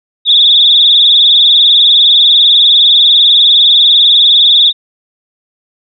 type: tone with vibrato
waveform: sine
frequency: 3566 Hz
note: A7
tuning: 22 cents sharp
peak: -3 dBFS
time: 0.25-4.73 s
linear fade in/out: 50 ms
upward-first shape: triangle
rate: 20 Hz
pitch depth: 130 cents each way
effects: none